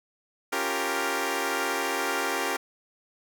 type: chord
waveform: 10% pulse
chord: G half-diminished seventh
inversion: second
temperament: equal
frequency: 277.2 / 349.2 / 392 / 466.2 Hz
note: Db4 / F4 / G4 / Bb4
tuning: 0 / 0 / 0 / 0 cents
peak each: -25 / -25 / -22 / -23 dBFS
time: 0.52-2.57 s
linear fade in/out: 10 ms
effects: none